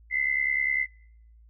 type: tone pair together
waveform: sine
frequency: 2016 / 2086 Hz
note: B6 / C7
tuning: +35 / -6 cents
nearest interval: minor second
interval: 59 cents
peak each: -26 dBFS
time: 0.1-0.87 s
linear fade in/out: 50 ms
effects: noise-tail reverb RT60 0.7 s tail -26 dB re dry + added 56 Hz sine -51 dBFS peak until 1.49 s